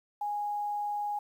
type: tone with quantisation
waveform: sine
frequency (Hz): 827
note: G#5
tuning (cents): -8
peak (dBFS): -30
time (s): 0.21-1.19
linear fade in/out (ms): 5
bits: 10
effects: none